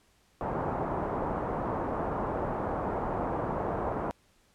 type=low-pass noise; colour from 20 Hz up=white; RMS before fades=-32 dBFS; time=0.41-4.11 s; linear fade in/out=0 ms; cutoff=1000 Hz; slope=24 dB/octave; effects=pink hiss -66 dBFS RMS until 4.54 s + low-pass 11000 Hz 12 dB/octave